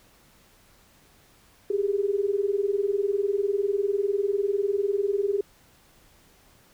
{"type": "tone pair together", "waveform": "sine", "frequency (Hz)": [392.2, 412.2], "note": ["G4", "G#4"], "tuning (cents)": [1, -13], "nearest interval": "minor second", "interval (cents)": 86, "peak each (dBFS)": -25, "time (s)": [1.7, 5.41], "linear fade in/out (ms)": 5, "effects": ["pink hiss -58 dBFS RMS until 6.73 s"]}